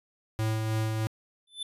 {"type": "tone with tremolo", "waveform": "square", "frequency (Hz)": 110, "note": "A2", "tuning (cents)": 0, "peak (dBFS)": -26, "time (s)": [0.39, 1.07], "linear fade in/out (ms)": 0, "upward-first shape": "sine", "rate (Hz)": 3.2, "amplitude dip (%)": 30}
{"type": "tone with exponential growth", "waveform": "square", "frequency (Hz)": 3520, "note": "A7", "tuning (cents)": 0, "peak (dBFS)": -30, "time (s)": [1.47, 1.63], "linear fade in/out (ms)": 5, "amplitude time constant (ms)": 34}
{"effects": ["resampled to 32000 Hz"]}